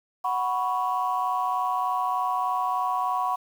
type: chord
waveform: sine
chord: F# suspended fourth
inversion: none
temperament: just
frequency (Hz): 740 / 986.7 / 1110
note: F#5 / B5 / C#6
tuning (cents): 0 / -2 / +2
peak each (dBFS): -27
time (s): 0.24-3.36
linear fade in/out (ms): 10
effects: tanh soft clip ceiling -15 dBFS + 8-bit